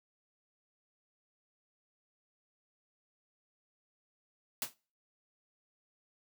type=noise with exponential decay; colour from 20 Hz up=white; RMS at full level=-31 dBFS; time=4.62-4.74 s; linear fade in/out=1 ms; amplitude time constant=25 ms; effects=noise-tail reverb RT60 0.4 s tail -25 dB re dry + high-pass 100 Hz 12 dB/octave